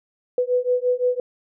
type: beating tone pair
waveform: sine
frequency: 493.9 / 499.7 Hz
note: B4 / B4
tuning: 0 / +20 cents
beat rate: 5.8 Hz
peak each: -21 dBFS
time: 0.38-1.2 s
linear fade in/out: 2 ms
effects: none